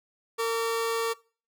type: tone pair together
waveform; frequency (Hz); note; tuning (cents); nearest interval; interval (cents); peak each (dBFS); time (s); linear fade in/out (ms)
40% pulse; 456.7 / 1148; A#4 / D6; -36 / -40; octave + major third; 1596; -26 / -30; 0.38-1.14; 20
effects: noise-tail reverb RT60 0.4 s tail -23 dB re dry